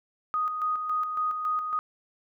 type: tone with tremolo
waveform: sine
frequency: 1244.5 Hz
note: D#6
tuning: in tune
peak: -24 dBFS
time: 0.34-1.79 s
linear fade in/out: 0 ms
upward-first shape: square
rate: 3.6 Hz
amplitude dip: 45%
effects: none